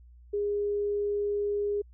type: tone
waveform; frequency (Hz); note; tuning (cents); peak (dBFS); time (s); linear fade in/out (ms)
sine; 409.9; G#4; -23; -26; 0.33-1.82; 10
effects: added 60 Hz sine -50 dBFS peak until 1.93 s